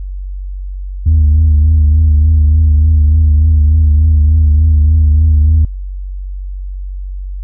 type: tone with vibrato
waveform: sine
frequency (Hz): 77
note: D#2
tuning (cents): -17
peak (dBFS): -3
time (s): 1.06-5.65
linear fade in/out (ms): 5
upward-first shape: triangle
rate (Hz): 3.4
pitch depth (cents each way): 63
effects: tanh soft clip ceiling -3 dBFS + added 47 Hz sine -19 dBFS peak until 7.43 s